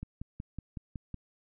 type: click train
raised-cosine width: 5 ms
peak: -26 dBFS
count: 7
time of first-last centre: 0.03-1.143 s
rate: 5.39 Hz
effects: none